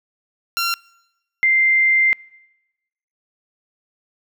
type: tone pair in turn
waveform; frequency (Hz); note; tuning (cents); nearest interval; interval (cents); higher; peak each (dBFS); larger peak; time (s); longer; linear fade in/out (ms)
15% pulse / sine; 1374 / 2090; F6 / C7; -29 / -2; perfect fifth; 727; second; -12; neither; 0.57-0.74 / 1.43-2.13; second; 0
effects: noise-tail reverb RT60 1.0 s tail -25 dB re dry